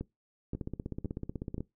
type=two click trains; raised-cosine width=3 ms; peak=-23 / -23 dBFS; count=4 / 18; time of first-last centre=0.01-1.581 / 0.55-1.606 s; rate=1.91 / 16.1 Hz; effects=noise-tail reverb RT60 0.2 s tail -21 dB re dry